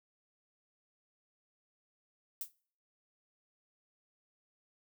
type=noise with exponential decay; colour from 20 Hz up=violet; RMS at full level=-34 dBFS; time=2.41-2.52 s; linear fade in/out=2 ms; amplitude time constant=22 ms; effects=noise-tail reverb RT60 0.5 s tail -23 dB re dry